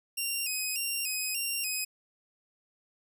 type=tone with vibrato; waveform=10% pulse; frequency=2641 Hz; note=E7; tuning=3 cents sharp; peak=-22 dBFS; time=0.17-1.85 s; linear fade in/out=10 ms; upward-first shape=square; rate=1.7 Hz; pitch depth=82 cents each way; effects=none